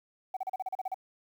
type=tone bursts; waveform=sine; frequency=756 Hz; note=F#5; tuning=37 cents sharp; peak=-29 dBFS; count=10; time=0.34-0.944 s; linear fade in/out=5 ms; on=28 ms; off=36 ms; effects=tanh soft clip ceiling -27 dBFS + 10-bit